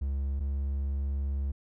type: tone pair in turn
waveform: triangle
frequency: 68.8 / 69.28 Hz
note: C#2 / C#2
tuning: -12 / 0 cents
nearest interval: unison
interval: 12 cents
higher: second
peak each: -26 dBFS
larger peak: neither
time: 0.01-0.4 / 0.4-1.52 s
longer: second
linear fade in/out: 10 ms
effects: none